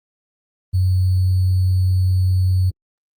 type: tone with sample-and-hold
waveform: sine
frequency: 92.5 Hz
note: F#2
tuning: in tune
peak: -13 dBFS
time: 0.73-2.71 s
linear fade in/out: 20 ms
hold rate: 4410 Hz
effects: Opus 32 kbps